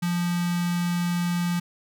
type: tone with notch filter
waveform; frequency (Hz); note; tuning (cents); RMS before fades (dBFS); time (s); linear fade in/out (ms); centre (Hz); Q
square; 174.61; F3; 0; -25; 0.02-1.6; 10; 510; 1
effects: none